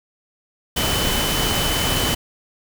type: tone in noise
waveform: sine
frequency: 3022 Hz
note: F#7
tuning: 36 cents sharp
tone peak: -25 dBFS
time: 0.76-2.15 s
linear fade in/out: 10 ms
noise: pink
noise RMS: -21 dBFS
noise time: 0.76-2.15 s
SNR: -7 dB
effects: none